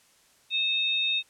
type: tone pair together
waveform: sine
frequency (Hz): 2612 / 3694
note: E7 / A#7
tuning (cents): -17 / -16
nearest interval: tritone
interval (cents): 601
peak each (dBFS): -28 / -25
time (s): 0.5-1.23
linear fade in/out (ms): 50
effects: white hiss -61 dBFS RMS until 1.29 s + low-pass 10000 Hz 12 dB/octave